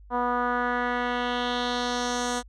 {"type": "tone with low-pass filter sweep", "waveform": "10% pulse", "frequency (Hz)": 244.5, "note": "B3", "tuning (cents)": -17, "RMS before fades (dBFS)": -27, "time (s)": [0.1, 2.43], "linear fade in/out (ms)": 50, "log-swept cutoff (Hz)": [1000, 7900], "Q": 2.2, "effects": ["added 50 Hz sine -46 dBFS peak until 2.48 s"]}